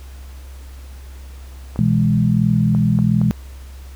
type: clicks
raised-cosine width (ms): 1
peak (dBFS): -18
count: 4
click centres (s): 1.76 / 2.749 / 2.989 / 3.215
type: chord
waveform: sine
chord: E major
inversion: second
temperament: equal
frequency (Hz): 123.47 / 164.81 / 207.7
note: B2 / E3 / G#3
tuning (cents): 0 / 0 / 0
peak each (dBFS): -17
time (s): 1.79-3.31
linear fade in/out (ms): 0
effects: added 66 Hz sine -33 dBFS peak until 3.95 s + pink hiss -47 dBFS RMS until 3.95 s